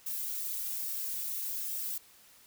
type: noise with flanger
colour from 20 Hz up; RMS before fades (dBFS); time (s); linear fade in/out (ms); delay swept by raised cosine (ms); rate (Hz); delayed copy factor
violet; -36; 0.06-1.98; 5; 2 to 2.58; 1.2; -0.9
effects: white hiss -59 dBFS RMS until 2.46 s